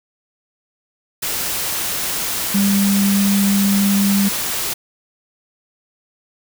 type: tone in noise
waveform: sine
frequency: 199.2 Hz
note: G3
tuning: 28 cents sharp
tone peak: -13 dBFS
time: 2.54-4.29 s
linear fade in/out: 10 ms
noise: white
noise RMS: -22 dBFS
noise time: 1.22-4.74 s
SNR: +6 dB
effects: none